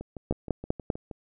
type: two click trains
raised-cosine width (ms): 2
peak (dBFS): -11 / -24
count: 4 / 8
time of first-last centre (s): 0.31-0.902 / 0.01-1.112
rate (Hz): 5.07 / 6.35
effects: none